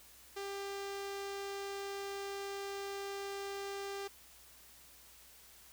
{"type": "tone with low-pass filter", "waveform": "sawtooth", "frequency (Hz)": 396.8, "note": "G4", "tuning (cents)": 21, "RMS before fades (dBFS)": -42, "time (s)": [0.36, 4.08], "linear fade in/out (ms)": 10, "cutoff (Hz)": 6700, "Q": 1.2, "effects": ["added 60 Hz sine -69 dBFS peak until 5.72 s", "white hiss -59 dBFS RMS until 5.72 s"]}